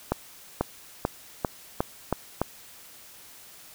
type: accelerating click train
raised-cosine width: 1 ms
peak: -9 dBFS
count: 7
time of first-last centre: 0.12-2.416 s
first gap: 490 ms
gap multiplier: 0.9
effects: white hiss -49 dBFS RMS until 3.74 s